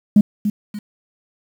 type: tone with echo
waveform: sine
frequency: 207.7 Hz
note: G#3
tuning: in tune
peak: -5 dBFS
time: 0.16-0.21 s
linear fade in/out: 5 ms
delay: 290 ms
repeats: 2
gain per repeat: -10 dB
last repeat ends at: 0.79 s
effects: tanh soft clip ceiling -3 dBFS + 7-bit